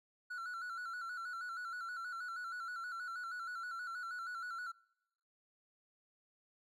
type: tone with vibrato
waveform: triangle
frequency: 1411 Hz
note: F6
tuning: 17 cents sharp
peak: -39 dBFS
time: 0.3-4.72 s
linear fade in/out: 10 ms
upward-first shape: square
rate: 6.3 Hz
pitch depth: 69 cents each way
effects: noise-tail reverb RT60 0.9 s tail -24 dB re dry